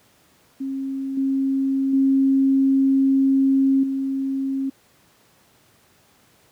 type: tone with level steps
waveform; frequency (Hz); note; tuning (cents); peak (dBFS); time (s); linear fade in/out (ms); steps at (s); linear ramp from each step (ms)
sine; 270; C#4; -45; -24 / -18 / -14 / -21; 0.6-4.7; 10; 1.17 / 1.93 / 3.83; 5
effects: pink hiss -57 dBFS RMS until 6.51 s + high-pass 100 Hz 12 dB/octave